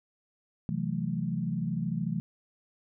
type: chord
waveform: sine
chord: F# half-diminished seventh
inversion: second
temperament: equal with one note detuned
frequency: 130.81 / 164.81 / 185 / 218.4 Hz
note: C3 / E3 / F#3 / A3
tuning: 0 / 0 / 0 / -13 cents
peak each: -36 / -32 / -34 / -35 dBFS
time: 0.69-2.2 s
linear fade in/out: 0 ms
effects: none